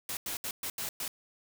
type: noise bursts at uneven times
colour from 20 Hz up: white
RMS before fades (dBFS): -36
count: 6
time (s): 0.09-0.17 / 0.26-0.37 / 0.44-0.51 / 0.63-0.7 / 0.78-0.89 / 1-1.08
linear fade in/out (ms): 2
effects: none